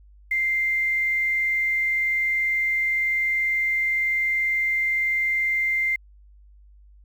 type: tone with quantisation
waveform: sine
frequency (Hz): 2093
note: C7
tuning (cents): 0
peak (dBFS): -20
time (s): 0.31-5.96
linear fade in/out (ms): 5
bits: 8
effects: added 50 Hz sine -48 dBFS peak until 7.04 s